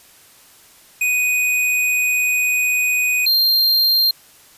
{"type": "tone pair in turn", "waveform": "square", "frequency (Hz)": [2489, 4186], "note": ["D#7", "C8"], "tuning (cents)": [0, 0], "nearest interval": "major sixth", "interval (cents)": 900, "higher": "second", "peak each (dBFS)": [-16, -13], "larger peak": "second", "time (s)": [[1.01, 3.26], [3.26, 4.11]], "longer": "first", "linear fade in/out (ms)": 5, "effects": ["white hiss -48 dBFS RMS until 4.57 s", "resampled to 32000 Hz"]}